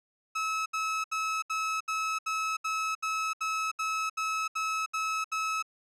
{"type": "tone bursts", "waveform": "30% pulse", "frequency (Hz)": 1294, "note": "E6", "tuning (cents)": -32, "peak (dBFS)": -26, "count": 14, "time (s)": [0.35, 5.626], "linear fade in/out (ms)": 10, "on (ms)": 310, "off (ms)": 72, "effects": ["low-pass 8000 Hz 12 dB/octave"]}